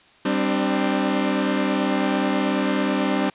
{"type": "chord", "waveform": "sawtooth", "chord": "G suspended fourth", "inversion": "none", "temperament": "equal with one note detuned", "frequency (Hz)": [196, 261.6, 298.6], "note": ["G3", "C4", "D4"], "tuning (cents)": [0, 0, 29], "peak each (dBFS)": -20, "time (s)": [0.25, 3.3], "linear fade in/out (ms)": 5, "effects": ["white hiss -53 dBFS RMS until 3.34 s", "resampled to 8000 Hz"]}